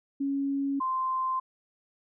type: tone pair in turn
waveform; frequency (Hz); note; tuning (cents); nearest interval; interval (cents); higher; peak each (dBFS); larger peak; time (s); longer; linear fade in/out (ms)
sine; 277.2 / 1041.4; C#4 / C6; 0 / -8; octave + major seventh; 2292; second; -26; neither; 0.2-0.8 / 0.8-1.4; neither; 10
effects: none